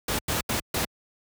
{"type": "noise bursts at uneven times", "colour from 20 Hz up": "pink", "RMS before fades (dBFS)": -26, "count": 4, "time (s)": [[0.08, 0.19], [0.28, 0.41], [0.49, 0.6], [0.74, 0.85]], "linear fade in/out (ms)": 5, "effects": ["high-pass 60 Hz 12 dB/octave"]}